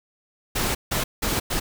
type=noise bursts at uneven times; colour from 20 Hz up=pink; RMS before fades=-24 dBFS; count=4; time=0.55-0.75 / 0.91-1.04 / 1.22-1.4 / 1.5-1.6 s; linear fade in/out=10 ms; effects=none